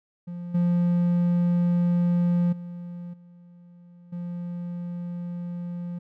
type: tone with level steps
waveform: triangle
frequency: 174.61 Hz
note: F3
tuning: in tune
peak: -30 / -17 / -32 / -45 / -28 dBFS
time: 0.27-5.99 s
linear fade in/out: 10 ms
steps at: 0.54 / 2.52 / 3.13 / 4.12 s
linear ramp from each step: 10 ms
effects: none